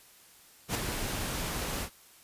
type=noise with ADSR envelope; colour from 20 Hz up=pink; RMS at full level=-28 dBFS; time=0.68-1.9 s; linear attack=70 ms; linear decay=4 ms; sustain=-6 dB; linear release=79 ms; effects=white hiss -57 dBFS RMS until 2.23 s + resampled to 32000 Hz